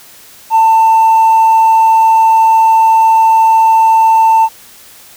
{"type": "tone with hard clipping", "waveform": "triangle", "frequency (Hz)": 893, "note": "A5", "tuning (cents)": 25, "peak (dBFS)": -4, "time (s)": [0.5, 4.49], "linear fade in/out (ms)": 50, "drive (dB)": 2, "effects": ["white hiss -38 dBFS RMS until 5.16 s"]}